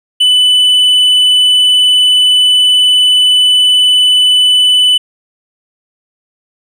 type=tone with hard clipping; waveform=triangle; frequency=2993 Hz; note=F#7; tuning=19 cents sharp; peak=-6 dBFS; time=0.2-4.98 s; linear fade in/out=10 ms; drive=6 dB; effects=none